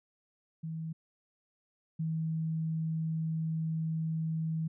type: tone pair in turn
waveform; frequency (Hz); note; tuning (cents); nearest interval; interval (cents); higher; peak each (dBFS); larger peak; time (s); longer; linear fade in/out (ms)
sine; 161.1 / 160.51; E3 / E3; -39 / -46; unison; 7; first; -35 / -30; second; 0.63-0.93 / 1.99-4.68; second; 10
effects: none